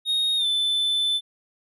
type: tone with pitch glide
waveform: triangle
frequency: 3729 to 3520 Hz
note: A#7 to A7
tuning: 0 to 0 cents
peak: -19 dBFS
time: 0.05-1.21 s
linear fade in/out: 50 ms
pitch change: -100 cents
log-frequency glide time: 0.37-0.46 s
effects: none